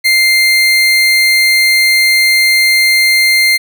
30% pulse tone, 2100 Hz, C7, 6 cents sharp, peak -4 dBFS, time 0.04-3.58 s, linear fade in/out 20 ms, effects none

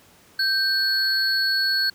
triangle tone pair together, 1565 / 4383 Hz, G6 / C#8, -3 / -20 cents, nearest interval octave + tritone, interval 1783 cents, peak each -21 / -20 dBFS, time 0.39-1.9 s, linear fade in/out 5 ms, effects pink hiss -53 dBFS RMS until 1.94 s + high-pass 100 Hz 12 dB/octave

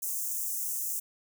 white high-pass noise, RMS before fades -33 dBFS, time 0.02-1 s, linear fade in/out 10 ms, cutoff 6200 Hz, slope 48 dB/octave, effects none

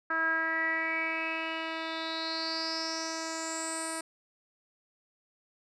10% pulse tone with low-pass filter sweep, 324 Hz, E4, 30 cents flat, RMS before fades -33 dBFS, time 0.1-4.01 s, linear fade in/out 5 ms, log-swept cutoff 1500 to 9300 Hz, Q 8.5, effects none

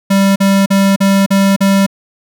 square tone bursts, 196 Hz, G3, in tune, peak -8 dBFS, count 6, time 0.1-1.865 s, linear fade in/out 10 ms, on 260 ms, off 41 ms, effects none

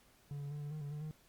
triangle tone with pitch steps, 143.3 / 142.4 / 147.3 / 145.7 / 153.6 / 143.4 / 149.1 / 154.4 Hz, D3 / C#3 / D3 / D3 / D#3 / D3 / D3 / D#3, -42 / +47 / +6 / -13 / -22 / -41 / +27 / -13 cents, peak -38 dBFS, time 0.31-1.11 s, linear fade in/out 0 ms, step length 100 ms, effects pink hiss -67 dBFS RMS until 1.28 s + Opus 48 kbps

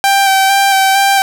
sawtooth tone with vibrato, 781 Hz, G5, 7 cents flat, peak -4 dBFS, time 0.04-1.22 s, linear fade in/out 0 ms, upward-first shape square, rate 2.2 Hz, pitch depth 17 cents each way, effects none

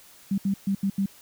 sine tone bursts at uneven times, 196.4 Hz, G3, 4 cents sharp, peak -21 dBFS, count 5, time 0.31-0.38 / 0.45-0.54 / 0.67-0.75 / 0.83-0.9 / 0.98-1.06 s, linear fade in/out 5 ms, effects white hiss -52 dBFS RMS until 1.21 s

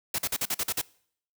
white noise bursts, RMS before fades -28 dBFS, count 8, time 0.14-0.815 s, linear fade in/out 5 ms, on 45 ms, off 45 ms, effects noise-tail reverb RT60 0.6 s tail -23 dB re dry

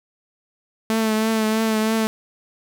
sawtooth tone with vibrato, 219.9 Hz, A3, 1 cent flat, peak -14 dBFS, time 0.9-2.07 s, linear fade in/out 0 ms, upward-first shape triangle, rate 3.1 Hz, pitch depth 34 cents each way, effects 8-bit

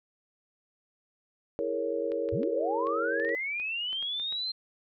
sine chord, A# half-diminished seventh, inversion second, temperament equal, 329.6 / 415.3 / 466.2 / 554.4 Hz, E4 / G#4 / A#4 / C#5, 0 / 0 / 0 / 0 cents, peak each -36 / -36 / -31 / -33 dBFS, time 1.59-3.35 s, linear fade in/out 0 ms
clicks, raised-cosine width 0.3 ms, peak -31 dBFS, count 12, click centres 2.119 / 2.289 / 2.432 / 2.87 / 3.199 / 3.249 / 3.292 / 3.599 / 3.929 / 4.026 / 4.198 / 4.325 s
sine linear sweep, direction up, 72.5 to 4179 Hz, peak -30 dBFS, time 2.32-4.52 s, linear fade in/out 10 ms
effects none

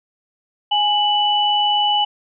sine tone pair together, 830.6 / 2971 Hz, G#5 / F#7, 0 / +6 cents, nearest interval octave + minor seventh, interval 2206 cents, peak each -17 dBFS, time 0.71-2.05 s, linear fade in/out 10 ms, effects none

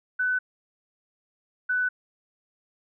sine tone pair in turn, 1501 / 1494.9 Hz, F#6 / F#6, +24 / +17 cents, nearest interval unison, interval 7 cents, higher first, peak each -22 dBFS, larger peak neither, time 0.19-0.39 / 1.69-1.89 s, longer neither, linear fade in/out 10 ms, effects none

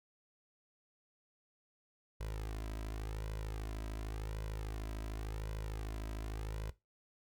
sawtooth tone with flanger, 53.3 Hz, G#1, 46 cents sharp, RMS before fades -41 dBFS, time 2.2-6.71 s, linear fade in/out 10 ms, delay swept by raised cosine 2 to 3.1 ms, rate 0.9 Hz, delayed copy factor +0.7, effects noise-tail reverb RT60 0.2 s tail -17 dB re dry

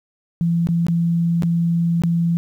sine tone with dropouts, 169 Hz, E3, 43 cents sharp, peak -15 dBFS, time 0.41-2.37 s, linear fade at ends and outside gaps 0 ms, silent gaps 0.671-0.688 / 0.867-0.884 / 1.423-1.433 / 2.02-2.036 s, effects 9-bit

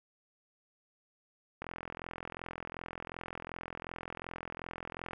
click train, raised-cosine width 0.5 ms, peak -25 dBFS, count 151, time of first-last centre 1.62-5.133 s, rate 42.7 Hz, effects none

